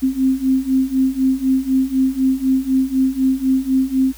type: beating tone pair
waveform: sine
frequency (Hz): 261.1 / 265.1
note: C4 / C4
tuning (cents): -3 / +23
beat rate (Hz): 4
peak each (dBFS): -18 / -16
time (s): 0.02-4.13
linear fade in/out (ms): 20
effects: added 54 Hz sine -39 dBFS peak until 4.17 s + white hiss -43 dBFS RMS until 4.17 s